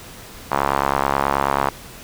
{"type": "tone with band-pass filter", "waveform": "sawtooth", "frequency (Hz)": 69.3, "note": "C#2", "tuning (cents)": 0, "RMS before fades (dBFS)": -20, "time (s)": [0.51, 1.7], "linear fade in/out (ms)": 10, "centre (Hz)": 1000, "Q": 2.3, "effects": ["pink hiss -39 dBFS RMS until 2.03 s"]}